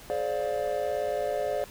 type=chord; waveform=triangle; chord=D half-diminished seventh; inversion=second; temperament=just; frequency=422.9 / 528.6 / 587.3 / 704.8 Hz; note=Ab4 / C5 / D5 / F5; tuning=+31 / +18 / 0 / +16 cents; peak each=-32 / -31 / -28 / -32 dBFS; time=0.1-1.64 s; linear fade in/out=0 ms; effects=pink hiss -48 dBFS RMS until 1.7 s